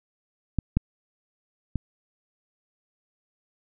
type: clicks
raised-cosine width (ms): 5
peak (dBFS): -11 / -8 / -14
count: 3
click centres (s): 0.587 / 0.77 / 1.757
effects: none